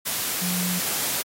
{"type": "tone in noise", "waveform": "sine", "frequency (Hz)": 180, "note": "F#3", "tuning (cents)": -47, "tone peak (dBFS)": -25, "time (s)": [0.41, 0.8], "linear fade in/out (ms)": 20, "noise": "white", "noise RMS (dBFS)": -26, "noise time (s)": [0.05, 1.23], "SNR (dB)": -2, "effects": ["high-pass 100 Hz 12 dB/octave", "AAC 48 kbps"]}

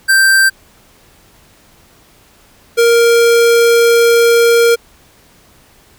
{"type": "tone pair in turn", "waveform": "square", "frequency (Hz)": [1568, 467.3], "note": ["G6", "A#4"], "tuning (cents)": [0, 4], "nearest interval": "octave + major sixth", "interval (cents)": 2096, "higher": "first", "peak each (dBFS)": -7, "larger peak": "neither", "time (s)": [[0.08, 0.5], [2.77, 4.76]], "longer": "second", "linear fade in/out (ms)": 20, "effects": ["pink hiss -47 dBFS RMS until 5.98 s"]}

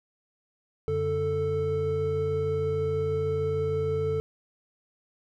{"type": "tone cluster", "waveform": "triangle", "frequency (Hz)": [91.1, 144.7, 440.5], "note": ["F#2", "D3", "A4"], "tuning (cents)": [-26, -25, 2], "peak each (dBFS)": [-31, -31, -24], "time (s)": [0.88, 4.2], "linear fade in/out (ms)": 0, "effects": []}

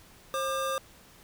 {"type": "tone pair together", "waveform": "square", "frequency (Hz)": [534, 1198.8], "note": ["C5", "D6"], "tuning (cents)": [35, 35], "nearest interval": "octave + major second", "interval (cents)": 1400, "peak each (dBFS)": [-32, -32], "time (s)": [0.34, 0.78], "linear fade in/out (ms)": 0, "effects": ["pink hiss -55 dBFS RMS until 1.23 s"]}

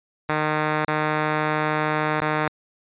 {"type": "tone with dropouts", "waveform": "5% pulse", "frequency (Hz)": 153.3, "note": "D#3", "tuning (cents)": -25, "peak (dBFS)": -9, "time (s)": [0.29, 2.48], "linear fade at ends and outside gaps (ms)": 2, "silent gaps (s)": [[0.849, 0.88], [2.203, 2.215]], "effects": ["resampled to 8000 Hz"]}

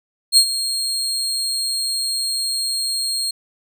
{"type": "tone with ADSR envelope", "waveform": "30% pulse", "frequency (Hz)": 4242, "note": "C8", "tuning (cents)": 23, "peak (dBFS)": -4, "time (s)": [0.32, 3.31], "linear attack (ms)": 51, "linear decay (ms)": 76, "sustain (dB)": -13, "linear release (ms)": 6, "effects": []}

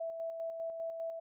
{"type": "tone with tremolo", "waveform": "sine", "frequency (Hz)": 659.3, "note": "E5", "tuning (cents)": 0, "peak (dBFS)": -35, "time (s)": [0, 1.2], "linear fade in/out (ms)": 10, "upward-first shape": "square", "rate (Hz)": 5, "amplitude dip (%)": 40, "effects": []}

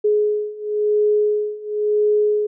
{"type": "beating tone pair", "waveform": "sine", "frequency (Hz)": [419.7, 420.66], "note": ["G#4", "G#4"], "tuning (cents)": [18, 22], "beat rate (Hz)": 0.96, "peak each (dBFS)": [-20, -18], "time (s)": [0.04, 2.47], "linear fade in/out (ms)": 10, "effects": []}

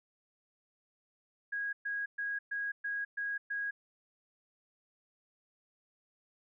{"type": "tone bursts", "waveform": "sine", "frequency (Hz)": 1646, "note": "G#6", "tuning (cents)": -16, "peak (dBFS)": -33, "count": 7, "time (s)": [1.52, 3.71], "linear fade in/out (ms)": 10, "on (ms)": 210, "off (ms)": 120, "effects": []}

